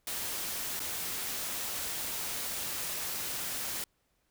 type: noise with dropouts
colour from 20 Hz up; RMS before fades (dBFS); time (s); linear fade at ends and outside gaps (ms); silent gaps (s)
white; -36; 0.07-3.84; 2; 0.795-0.801
effects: pink hiss -75 dBFS RMS until 4.3 s